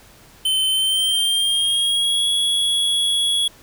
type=tone with pitch glide; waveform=square; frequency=3073 to 3351 Hz; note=G7 to G#7; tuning=-35 to +15 cents; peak=-17 dBFS; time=0.45-3.48 s; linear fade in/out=5 ms; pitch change=+150 cents; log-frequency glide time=0.69-2.28 s; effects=pink hiss -48 dBFS RMS until 3.62 s